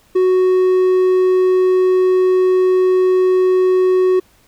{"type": "tone", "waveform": "triangle", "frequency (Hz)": 370, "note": "F#4", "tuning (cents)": 0, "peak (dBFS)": -8, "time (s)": [0.15, 4.2], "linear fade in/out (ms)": 10, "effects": ["pink hiss -53 dBFS RMS until 4.47 s"]}